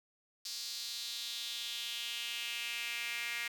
sawtooth tone with high-pass filter sweep, 235.7 Hz, A#3, 19 cents sharp, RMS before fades -40 dBFS, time 0.45-3.48 s, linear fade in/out 5 ms, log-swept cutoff 4700 to 2100 Hz, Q 3.4, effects none

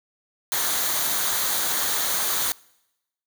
white noise with comb filter, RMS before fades -24 dBFS, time 0.52-2.52 s, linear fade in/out 0 ms, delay 0.38 ms, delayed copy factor -0.5, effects noise-tail reverb RT60 0.9 s tail -24 dB re dry

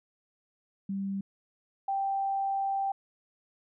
sine tone pair in turn, 196 / 784 Hz, G3 / G5, 0 / 0 cents, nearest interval 2 octaves, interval 2400 cents, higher second, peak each -30 / -27 dBFS, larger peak second, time 0.89-1.21 / 1.88-2.92 s, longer second, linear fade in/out 5 ms, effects none

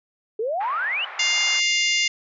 sine exponential sweep, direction up, 415.3 to 3052 Hz, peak -22 dBFS, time 0.39-1.05 s, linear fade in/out 5 ms
pink band-pass noise, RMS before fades -36 dBFS, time 0.6-1.6 s, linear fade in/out 10 ms, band 790 to 2200 Hz, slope 24 dB/octave
harmonic tone, 702 Hz, F5, 9 cents sharp, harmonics 3 / 4 / 5 / 6 / 7 / 8 / 9 / 10, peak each -22 / -23 / -30 / -34 / -28 / -34 / -30 / -34 dBFS, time 1.19-2.08 s, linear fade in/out 5 ms
effects none

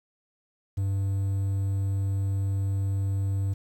triangle tone, 98 Hz, G2, in tune, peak -22 dBFS, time 0.77-3.54 s, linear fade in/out 10 ms, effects 9-bit

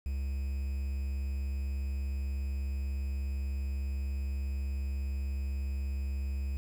triangle tone with quantisation, 68.3 Hz, C#2, 25 cents flat, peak -29 dBFS, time 0.06-6.57 s, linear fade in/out 0 ms, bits 9, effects none

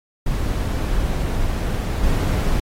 brown noise with level steps, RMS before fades -21 / -18 dBFS, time 0.26-2.6 s, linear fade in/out 5 ms, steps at 2.03 s, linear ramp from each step 5 ms, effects AAC 48 kbps

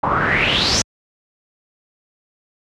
pink noise with low-pass filter sweep, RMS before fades -17 dBFS, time 0.03-0.82 s, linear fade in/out 5 ms, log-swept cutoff 950 to 6300 Hz, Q 6.3, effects high-pass 60 Hz 12 dB/octave

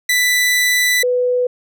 sawtooth / sine tone pair in turn, 1984 / 496 Hz, B6 / B4, +7 / +7 cents, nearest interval 2 octaves, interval 2400 cents, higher first, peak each -9 / -13 dBFS, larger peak first, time 0.09-1.03 / 1.03-1.47 s, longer first, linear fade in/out 5 ms, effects none

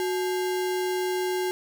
sine tone with sample-and-hold, 367.1 Hz, F#4, 14 cents flat, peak -24 dBFS, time 0-1.51 s, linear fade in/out 0 ms, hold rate 1225 Hz, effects none

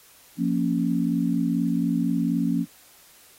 sine chord, Bb minor, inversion second, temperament equal, 174.61 / 233.1 / 277.2 Hz, F3 / Bb3 / Db4, 0 / 0 / 0 cents, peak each -25 dBFS, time 0.37-2.66 s, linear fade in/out 50 ms, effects white hiss -53 dBFS RMS until 3.38 s + AAC 48 kbps

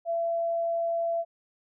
sine tone, 673 Hz, E5, 36 cents sharp, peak -25 dBFS, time 0.05-1.25 s, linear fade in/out 50 ms, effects none

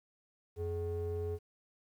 triangle ring-modulated tone, 167.1 Hz, E3, 24 cents sharp, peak -29 dBFS, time 0.56-1.39 s, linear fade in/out 50 ms, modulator 255 Hz, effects 11-bit

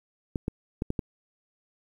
clicks, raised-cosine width 3 ms, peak -15 dBFS, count 5, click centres 0.358 / 0.481 / 0.821 / 0.904 / 0.992 s, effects 9-bit

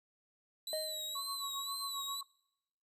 sawtooth tone with vibrato, 3951 Hz, B7, in tune, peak -36 dBFS, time 0.67-2.21 s, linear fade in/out 2 ms, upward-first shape sine, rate 2 Hz, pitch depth 67 cents each way
triangle tone with exponential decay, 622.3 Hz, D#5, in tune, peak -32 dBFS, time 0.73-1.33 s, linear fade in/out 1 ms, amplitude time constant 130 ms
sine tone with tremolo, 1108.7 Hz, C#6, in tune, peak -39 dBFS, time 1.15-2.23 s, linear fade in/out 5 ms, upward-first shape sine, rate 7.5 Hz, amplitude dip 85%
effects noise-tail reverb RT60 0.9 s tail -26 dB re dry + resampled to 32000 Hz

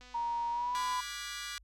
click train, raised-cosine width 0.2 ms, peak -38 dBFS, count 232, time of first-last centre 0.01-0.938 s, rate 249 Hz
sine tone with pitch glide, 940 to 1001.7 Hz, A#5 to B5, +14 to +24 cents, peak -31 dBFS, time 0.14-1.01 s, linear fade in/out 10 ms, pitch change +110 cents, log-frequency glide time 0.51-0.8 s
15% pulse chord, G# half-diminished seventh, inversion second, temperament equal with one note detuned, 1174.7 / 1443.7 / 1661.2 / 1975.5 Hz, D6 / F#6 / G#6 / B6, 0 / -43 / 0 / 0 cents, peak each -38 dBFS, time 0.75-1.58 s, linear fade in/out 0 ms
effects added 50 Hz sine -58 dBFS peak until 1.63 s + low-pass 12000 Hz 12 dB/octave

